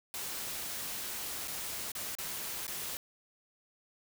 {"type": "noise with dropouts", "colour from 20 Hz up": "white", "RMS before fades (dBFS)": -39, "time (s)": [0.14, 2.97], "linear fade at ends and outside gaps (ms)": 1, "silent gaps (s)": [[1.475, 1.48], [1.918, 1.951], [2.152, 2.185], [2.668, 2.679]], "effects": []}